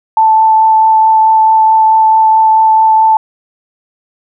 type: tone with vibrato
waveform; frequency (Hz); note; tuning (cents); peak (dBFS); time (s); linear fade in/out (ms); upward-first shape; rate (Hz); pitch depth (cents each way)
sine; 880; A5; 0; -4; 0.17-3.17; 2; triangle; 4.6; 10
effects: none